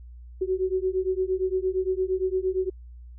sine beating tone pair, 370 / 378.7 Hz, F#4 / F#4, 0 / +40 cents, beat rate 8.7 Hz, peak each -26 dBFS, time 0.41-2.7 s, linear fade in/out 10 ms, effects added 60 Hz sine -41 dBFS peak until 3.18 s

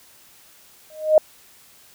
sine tone with exponential growth, 620 Hz, D#5, 6 cents flat, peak -6 dBFS, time 0.9-1.18 s, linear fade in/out 2 ms, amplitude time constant 60 ms, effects white hiss -51 dBFS RMS until 1.94 s

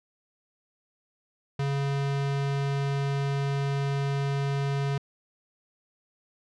square tone, 139.5 Hz, C#3, 11 cents sharp, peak -26 dBFS, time 1.59-4.98 s, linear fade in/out 5 ms, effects low-pass 5000 Hz 12 dB/octave

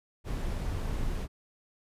brown noise, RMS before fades -32 dBFS, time 0.24-1.28 s, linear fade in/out 50 ms, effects resampled to 32000 Hz

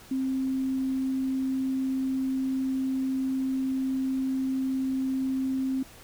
sine tone, 263.9 Hz, C4, 15 cents sharp, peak -25 dBFS, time 0.11-5.83 s, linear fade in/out 5 ms, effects pink hiss -50 dBFS RMS until 6.03 s

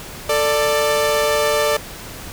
sawtooth tone pair together, 444 / 589.6 Hz, A4 / D5, +16 / +7 cents, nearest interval perfect fourth, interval 491 cents, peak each -16 / -13 dBFS, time 0.29-1.77 s, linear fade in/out 5 ms, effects pink hiss -34 dBFS RMS until 2.32 s

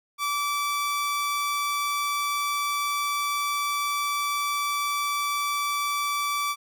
sawtooth tone, 1158 Hz, D6, 25 cents flat, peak -21 dBFS, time 0.18-6.56 s, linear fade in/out 50 ms, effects none

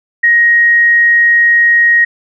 sine tone, 1880 Hz, A#6, 14 cents sharp, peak -5 dBFS, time 0.23-2.05 s, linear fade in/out 10 ms, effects none

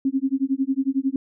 sine tone with tremolo, 269.1 Hz, C4, 49 cents sharp, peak -16 dBFS, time 0.05-1.16 s, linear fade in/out 2 ms, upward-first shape sine, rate 11 Hz, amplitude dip 100%, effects none

